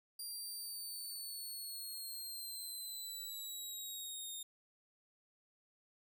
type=exponential sweep; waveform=15% pulse; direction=down; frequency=4769 to 3668 Hz; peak=-37 dBFS; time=0.19-4.43 s; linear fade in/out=5 ms; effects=none